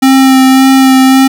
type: tone with vibrato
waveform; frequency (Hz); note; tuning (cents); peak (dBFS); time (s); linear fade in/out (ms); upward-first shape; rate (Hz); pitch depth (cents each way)
square; 264.4; C4; +18; -3; 0.02-1.28; 10; sine; 1.8; 15
effects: none